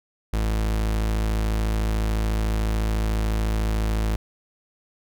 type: tone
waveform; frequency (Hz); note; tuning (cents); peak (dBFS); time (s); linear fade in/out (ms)
40% pulse; 53.9; A1; -35; -20; 0.33-4.16; 5
effects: none